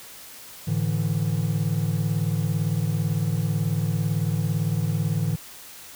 triangle chord, A suspended fourth, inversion none, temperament equal with one note detuned, 107.36 / 146.83 / 164.81 Hz, A2 / D3 / E3, -42 / 0 / 0 cents, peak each -24 dBFS, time 0.67-5.36 s, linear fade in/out 10 ms, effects white hiss -43 dBFS RMS until 5.95 s

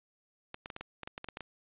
clicks, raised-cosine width 0.3 ms, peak -24 dBFS, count 12, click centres 0.544 / 0.659 / 0.702 / 0.764 / 0.81 / 1.033 / 1.075 / 1.179 / 1.244 / 1.287 / 1.371 / 1.407 s, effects resampled to 8000 Hz + 11-bit

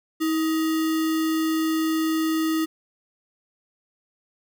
sine tone with sample-and-hold, 319.5 Hz, D#4, 46 cents sharp, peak -20 dBFS, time 0.2-2.66 s, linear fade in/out 20 ms, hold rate 1575 Hz, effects none

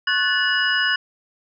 sine tone cluster, 1092 / 1486 / 1738 / 2910 / 5030 Hz, C#6 / F#6 / A6 / F#7 / D#8, -26 / +7 / -22 / -29 / +18 cents, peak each -29 / -21 / -22 / -23 / -30 dBFS, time 0.07-0.96 s, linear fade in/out 5 ms, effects none

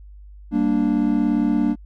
triangle chord, G minor, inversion none, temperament equal, 196 / 233.1 / 293.7 Hz, G3 / Bb3 / D4, 0 / 0 / 0 cents, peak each -22 / -18 / -18 dBFS, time 0.51-1.76 s, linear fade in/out 50 ms, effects added 50 Hz sine -39 dBFS peak until 1.85 s

